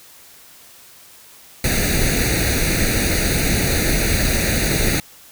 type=noise with comb filter; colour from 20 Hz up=pink; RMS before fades=-18 dBFS; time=1.64-5 s; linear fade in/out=2 ms; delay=0.47 ms; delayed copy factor=+0.85; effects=white hiss -45 dBFS RMS until 5.31 s